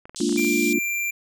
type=clicks; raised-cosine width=0.5 ms; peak=-26 dBFS; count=9; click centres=0.055 / 0.095 / 0.147 / 0.205 / 0.294 / 0.326 / 0.361 / 0.394 / 0.446 s
type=band-pass noise; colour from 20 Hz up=white; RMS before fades=-34 dBFS; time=0.16-0.73 s; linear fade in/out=0 ms; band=3100 to 8800 Hz; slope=48 dB/octave
type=chord; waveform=sine; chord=Bb dominant seventh; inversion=third; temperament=equal; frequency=207.7 / 233.1 / 293.7 / 349.2 Hz; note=Ab3 / Bb3 / D4 / F4; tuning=0 / 0 / 0 / 0 cents; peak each=-29 / -25 / -24 / -24 dBFS; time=0.2-0.79 s; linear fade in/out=5 ms
type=tone; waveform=square; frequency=2370 Hz; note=D7; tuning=15 cents sharp; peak=-24 dBFS; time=0.37-1.11 s; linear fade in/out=10 ms
effects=none